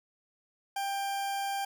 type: tone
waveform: 40% pulse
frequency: 792 Hz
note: G5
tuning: 18 cents sharp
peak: -30 dBFS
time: 0.76-1.65 s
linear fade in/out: 5 ms
effects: none